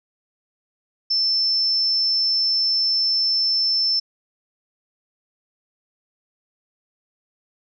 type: tone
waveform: sine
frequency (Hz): 5310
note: E8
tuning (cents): +12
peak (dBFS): -17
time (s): 1.1-4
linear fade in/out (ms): 10
effects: none